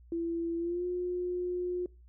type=tone with pitch glide; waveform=sine; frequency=335.9 to 357.9 Hz; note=E4 to F4; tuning=+33 to +42 cents; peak=-30 dBFS; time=0.12-1.86 s; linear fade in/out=2 ms; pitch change=+109 cents; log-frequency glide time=0.58-0.85 s; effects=noise-tail reverb RT60 0.3 s tail -24 dB re dry + added 60 Hz sine -53 dBFS peak until 2.08 s